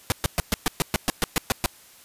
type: noise bursts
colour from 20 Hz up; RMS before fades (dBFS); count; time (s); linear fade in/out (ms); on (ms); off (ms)
pink; -21; 12; 0.1-1.66; 0; 20; 120
effects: white hiss -51 dBFS RMS until 2.04 s + resampled to 32000 Hz